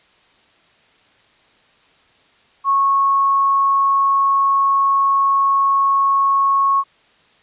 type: tone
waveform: sine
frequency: 1100 Hz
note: C#6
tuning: 14 cents flat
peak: -12 dBFS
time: 2.64-6.84 s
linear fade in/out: 50 ms
effects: white hiss -54 dBFS RMS until 7.42 s + resampled to 8000 Hz